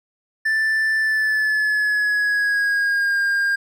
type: tone with pitch glide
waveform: triangle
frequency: 1765 to 1609.2 Hz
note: A6 to G6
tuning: +5 to +45 cents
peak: -15 dBFS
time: 0.45-3.56 s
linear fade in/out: 10 ms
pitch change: -160 cents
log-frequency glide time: 0.98-3.19 s
effects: none